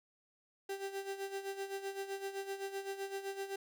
35% pulse tone with tremolo, 392 Hz, G4, in tune, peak -35 dBFS, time 0.69-3.56 s, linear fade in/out 5 ms, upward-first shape sine, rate 7.8 Hz, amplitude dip 70%, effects none

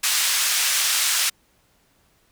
white band-pass noise, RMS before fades -21 dBFS, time 0.03-1.3 s, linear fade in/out 10 ms, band 1400 to 9100 Hz, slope 12 dB/octave, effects pink hiss -62 dBFS RMS until 2.31 s

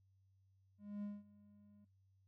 triangle tone with ADSR envelope, 205.3 Hz, G#3, 20 cents flat, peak -39 dBFS, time 0.78-1.85 s, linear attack 250 ms, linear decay 200 ms, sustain -22 dB, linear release 8 ms, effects noise-tail reverb RT60 0.2 s tail -20 dB re dry + added 96 Hz sine -70 dBFS peak until 2.27 s

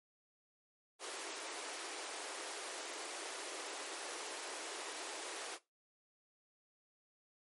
pink high-pass noise, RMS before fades -45 dBFS, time 0.99-5.59 s, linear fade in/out 50 ms, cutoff 330 Hz, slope 48 dB/octave, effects noise-tail reverb RT60 0.2 s tail -17 dB re dry + MP3 48 kbps

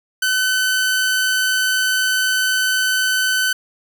sawtooth tone, 1516 Hz, F#6, 42 cents sharp, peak -12 dBFS, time 0.22-3.53 s, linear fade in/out 5 ms, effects none

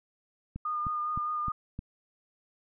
click train, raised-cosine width 5 ms, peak -24 dBFS, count 5, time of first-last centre 0.56-1.791 s, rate 3.25 Hz
sine tone with vibrato, 1218 Hz, D#6, 37 cents flat, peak -29 dBFS, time 0.65-1.52 s, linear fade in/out 5 ms, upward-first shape sine, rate 4.9 Hz, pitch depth 17 cents each way
effects none

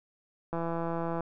click train, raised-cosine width 1 ms, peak -20 dBFS, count 114, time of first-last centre 0.53-1.207 s, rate 167 Hz, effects none

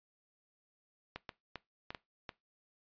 clicks, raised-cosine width 0.3 ms, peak -25 dBFS, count 6, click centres 1.16 / 1.292 / 1.557 / 1.905 / 1.948 / 2.292 s, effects noise-tail reverb RT60 0.2 s tail -20 dB re dry + resampled to 11025 Hz

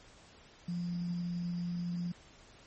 sine tone with sample-and-hold, 174.61 Hz, F3, in tune, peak -33 dBFS, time 0.68-2.12 s, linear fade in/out 5 ms, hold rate 4900 Hz, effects pink hiss -58 dBFS RMS until 2.66 s + MP3 32 kbps

